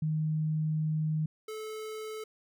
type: tone pair in turn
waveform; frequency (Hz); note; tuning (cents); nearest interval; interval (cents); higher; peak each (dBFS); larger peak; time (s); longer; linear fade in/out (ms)
sine / square; 155.56 / 434.1; D#3 / A4; 0 / -23; octave + tritone; 1777; second; -27 / -38; first; 0.02-1.26 / 1.48-2.24; first; 5
effects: none